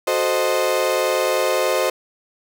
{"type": "chord", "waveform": "35% pulse", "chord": "F# diminished seventh", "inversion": "none", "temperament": "equal", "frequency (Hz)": [370, 440, 523.3, 622.3], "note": ["F#4", "A4", "C5", "Eb5"], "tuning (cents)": [0, 0, 0, 0], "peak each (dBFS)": [-23, -24, -19, -21], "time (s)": [0.07, 1.9], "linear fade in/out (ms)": 5, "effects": []}